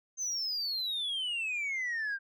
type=exponential sweep; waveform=sine; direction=down; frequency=6320 to 1568 Hz; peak=-29 dBFS; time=0.17-2.19 s; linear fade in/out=50 ms; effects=tanh soft clip ceiling -30 dBFS